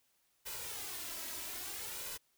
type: noise with flanger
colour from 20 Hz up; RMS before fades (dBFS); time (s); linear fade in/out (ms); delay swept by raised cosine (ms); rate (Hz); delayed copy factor
white; -43; 0.45-2.18; 20; 2 to 3.1; 0.6; +0.65
effects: white hiss -75 dBFS RMS until 2.37 s